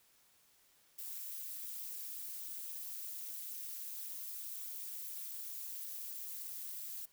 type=noise with amplitude modulation; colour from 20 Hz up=violet; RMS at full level=-41 dBFS; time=0.98-7.06 s; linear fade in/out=10 ms; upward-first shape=sine; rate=217 Hz; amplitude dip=85%; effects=white hiss -69 dBFS RMS until 7.12 s